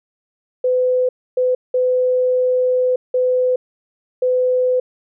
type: tone bursts at uneven times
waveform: sine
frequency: 505 Hz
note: B4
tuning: 39 cents sharp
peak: -13 dBFS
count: 5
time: 0.64-1.09 / 1.37-1.55 / 1.74-2.96 / 3.14-3.56 / 4.22-4.8 s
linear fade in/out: 5 ms
effects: none